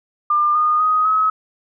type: tone with pitch steps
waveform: sine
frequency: 1198 / 1224.6 / 1251.8 / 1279.5 Hz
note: D6 / D#6 / D#6 / D#6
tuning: +34 / -28 / +10 / +48 cents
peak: -13 dBFS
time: 0.3-1.3 s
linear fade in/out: 5 ms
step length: 250 ms
effects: none